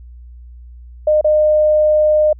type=tone with dropouts; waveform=sine; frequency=610 Hz; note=D#5; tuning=34 cents flat; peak=-9 dBFS; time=1.07-2.33 s; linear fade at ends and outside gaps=5 ms; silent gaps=1.212-1.244 s; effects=added 60 Hz sine -34 dBFS peak until 2.39 s